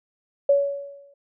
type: tone with exponential decay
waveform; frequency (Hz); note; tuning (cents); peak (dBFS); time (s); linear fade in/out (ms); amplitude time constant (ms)
sine; 563; C#5; +27; -12; 0.49-1.14; 5; 140
effects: none